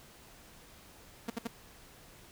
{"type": "tone bursts", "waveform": "sawtooth", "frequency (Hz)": 231.4, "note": "A#3", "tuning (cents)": -13, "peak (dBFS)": -29, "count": 3, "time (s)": [1.28, 1.473], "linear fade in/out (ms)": 5, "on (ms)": 21, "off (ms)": 65, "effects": ["pink hiss -56 dBFS RMS until 2.31 s"]}